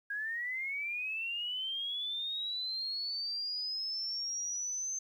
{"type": "linear sweep", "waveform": "sine", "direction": "up", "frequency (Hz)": [1622, 6272], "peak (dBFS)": -34, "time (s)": [0.1, 4.99], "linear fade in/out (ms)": 5, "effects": ["11-bit"]}